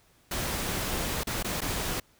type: noise with dropouts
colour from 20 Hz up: pink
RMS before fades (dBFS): -31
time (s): 0.31-2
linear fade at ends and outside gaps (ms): 5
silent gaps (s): 1.235-1.27 / 1.428-1.444 / 1.607-1.616
effects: pink hiss -63 dBFS RMS until 2.19 s